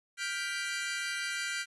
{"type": "chord", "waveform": "sawtooth", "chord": "G dominant seventh", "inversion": "third", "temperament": "equal with one note detuned", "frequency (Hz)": [1409.1, 1568, 1975.5, 2349], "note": ["F6", "G6", "B6", "D7"], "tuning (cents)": [15, 0, 0, 0], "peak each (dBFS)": [-35, -34, -36, -36], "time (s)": [0.17, 1.66], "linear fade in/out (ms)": 50, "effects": ["resampled to 24000 Hz", "11-bit"]}